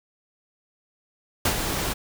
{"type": "noise with ADSR envelope", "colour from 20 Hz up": "pink", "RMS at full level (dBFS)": -20, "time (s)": [1.45, 1.94], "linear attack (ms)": 5, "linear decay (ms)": 83, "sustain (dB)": -7, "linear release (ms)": 18, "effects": []}